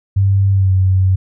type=tone with pitch glide; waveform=sine; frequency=98 to 94.12 Hz; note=G2 to F#2; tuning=0 to +30 cents; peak=-9 dBFS; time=0.16-1.16 s; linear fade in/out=10 ms; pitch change=-70 cents; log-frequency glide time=0.52-0.72 s; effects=none